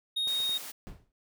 triangle tone, 3729 Hz, A#7, in tune, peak -26 dBFS, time 0.16-0.58 s, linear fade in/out 10 ms
white high-pass noise, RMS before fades -42 dBFS, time 0.27-0.72 s, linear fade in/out 10 ms, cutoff 230 Hz, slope 12 dB/octave
clicks, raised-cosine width 1 ms, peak -34 dBFS, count 3, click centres 0.273 / 0.403 / 0.494 s
brown noise with exponential decay, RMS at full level -38 dBFS, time 0.87-1.12 s, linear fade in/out 0 ms, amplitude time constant 53 ms
effects none

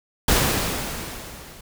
pink noise with level ramp, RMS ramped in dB -17 to -44 dBFS, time 0.28-1.61 s, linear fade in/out 5 ms, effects none

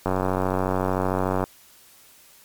click train, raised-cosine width 1 ms, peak -9 dBFS, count 130, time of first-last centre 0.06-1.44 s, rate 93.5 Hz, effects white hiss -52 dBFS RMS until 2.44 s + MP3 96 kbps

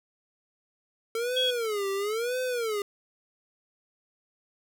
square tone with vibrato, 446.8 Hz, A4, 27 cents sharp, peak -28 dBFS, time 1.15-2.82 s, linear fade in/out 2 ms, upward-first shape sine, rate 0.99 Hz, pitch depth 230 cents each way
sine tone, 3326 Hz, G#7, 2 cents sharp, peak -24 dBFS, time 1.36-1.51 s, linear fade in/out 10 ms
effects none

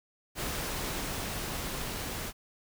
pink noise with level ramp, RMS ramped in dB -34 to -37 dBFS, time 0.35-2.33 s, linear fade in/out 50 ms, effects none

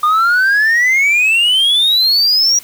sine exponential sweep, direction up, 1200 to 5790 Hz, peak -6 dBFS, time 0.03-2.59 s, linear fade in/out 5 ms, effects tanh soft clip ceiling -8 dBFS + white hiss -38 dBFS RMS until 2.63 s

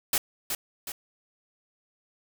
white noise with echo, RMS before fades -24 dBFS, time 0.13-0.18 s, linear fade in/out 2 ms, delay 370 ms, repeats 2, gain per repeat -6 dB, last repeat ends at 0.92 s, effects none

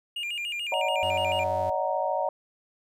triangle tone with vibrato, 2613 Hz, E7, 16 cents flat, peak -28 dBFS, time 0.16-1.44 s, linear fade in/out 5 ms, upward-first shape square, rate 6.9 Hz, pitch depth 150 cents each way
sine chord, D# minor seventh, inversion third, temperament equal with one note detuned, 568.6 / 622.3 / 740 / 932.3 Hz, C#5 / D#5 / F#5 / A#5, +44 / 0 / 0 / 0 cents, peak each -30 dBFS, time 0.72-2.29 s, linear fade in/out 2 ms
40% pulse tone, 92.5 Hz, F#2, in tune, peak -35 dBFS, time 1.03-1.7 s, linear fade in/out 0 ms
effects none

